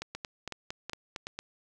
two click trains, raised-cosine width 0.2 ms, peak -20 / -19 dBFS, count 4 / 7, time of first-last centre 0.15-1.269 / 0.02-1.39 s, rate 2.68 / 4.38 Hz, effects none

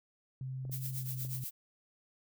sine tone with pitch glide, 130.81 to 128.86 Hz, C3 to C3, 0 to -26 cents, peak -37 dBFS, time 0.41-1.44 s, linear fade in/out 2 ms, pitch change -26 cents, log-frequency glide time 0.92-1.04 s
clicks, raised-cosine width 2 ms, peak -38 dBFS, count 3, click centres 0.652 / 0.696 / 1.25 s
violet noise with tremolo, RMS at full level -39 dBFS, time 0.71-1.51 s, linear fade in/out 20 ms, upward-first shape triangle, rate 8.3 Hz, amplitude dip 85%
effects none

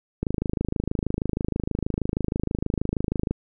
click train, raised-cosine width 3 ms, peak -11 dBFS, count 82, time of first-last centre 0.23-3.31 s, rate 26.3 Hz, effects none

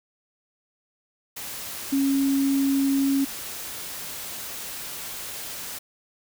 sine tone in noise, 274.3 Hz, C#4, 18 cents flat, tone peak -19 dBFS, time 1.92-3.25 s, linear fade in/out 10 ms, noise white, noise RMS -35 dBFS, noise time 1.36-5.79 s, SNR +13 dB, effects none

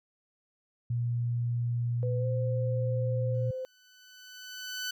sine tone, 119.4 Hz, A#2, 42 cents sharp, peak -27 dBFS, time 0.9-3.51 s, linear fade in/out 5 ms
sine tone with pitch glide, 500 to 517.3 Hz, B4 to C5, +21 to -20 cents, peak -33 dBFS, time 2.03-3.65 s, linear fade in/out 0 ms, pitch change +59 cents, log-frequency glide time 2.18-2.26 s
15% pulse tone with exponential growth, 1502 Hz, F#6, 26 cents sharp, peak -25 dBFS, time 3.34-4.91 s, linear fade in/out 5 ms, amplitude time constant 340 ms
effects none

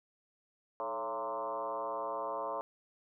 sine tone with frequency modulation, 797 Hz, G5, 28 cents sharp, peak -34 dBFS, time 0.8-2.61 s, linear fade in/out 0 ms, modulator 121 Hz, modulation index 2.8, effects none

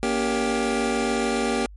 25% pulse chord, G diminished, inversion first, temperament just, 235.2 / 282.2 / 392 Hz, Bb3 / Db4 / G4, +16 / +31 / 0 cents, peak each -21 / -25 / -22 dBFS, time 0.03-1.66 s, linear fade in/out 0 ms, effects added 50 Hz sine -40 dBFS peak until 1.76 s + MP3 48 kbps

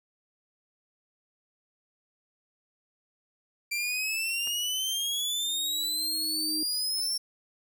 sawtooth exponential sweep, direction up, 2349 to 5470 Hz, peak -25 dBFS, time 3.71-7.18 s, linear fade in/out 10 ms
clicks, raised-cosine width 0.5 ms, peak -33 dBFS, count 2, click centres 4.472 / 4.476 s
sine tone with exponential growth, 311.1 Hz, D#4, in tune, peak -32 dBFS, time 4.92-6.63 s, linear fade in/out 1 ms, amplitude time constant 370 ms
effects none

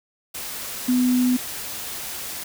sine tone in noise, 250.1 Hz, B3, 22 cents sharp, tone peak -16 dBFS, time 0.88-1.37 s, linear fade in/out 10 ms, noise white, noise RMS -32 dBFS, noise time 0.34-2.44 s, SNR +13 dB, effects none

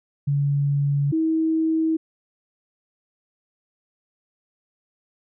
sine tone pair in turn, 142.1 / 320.7 Hz, C#3 / E4, +43 / -48 cents, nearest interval octave + major second, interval 1409 cents, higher second, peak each -18 dBFS, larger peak neither, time 0.27-1.12 / 1.12-1.97 s, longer neither, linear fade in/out 10 ms, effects none

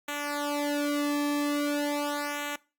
sawtooth tone with flanger, 290.7 Hz, D4, 18 cents flat, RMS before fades -29 dBFS, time 0.08-2.56 s, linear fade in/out 5 ms, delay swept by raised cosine 0.2 to 1.4 ms, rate 0.42 Hz, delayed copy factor -1, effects noise-tail reverb RT60 0.3 s tail -21 dB re dry + Opus 48 kbps

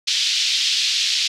pink band-pass noise, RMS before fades -20 dBFS, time 0.07-1.28 s, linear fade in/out 10 ms, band 3100 to 5200 Hz, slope 24 dB/octave, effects none

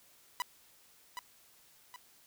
sawtooth tone with echo, 987.8 Hz, B5, in tune, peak -28 dBFS, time 0.4-0.42 s, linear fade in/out 0 ms, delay 770 ms, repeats 2, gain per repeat -7 dB, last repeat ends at 1.96 s, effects white hiss -63 dBFS RMS until 2.26 s

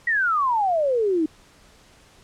sine exponential sweep, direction down, 1940 to 302.5 Hz, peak -18 dBFS, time 0.07-1.26 s, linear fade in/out 5 ms, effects pink hiss -53 dBFS RMS until 2.23 s + low-pass 9000 Hz 12 dB/octave

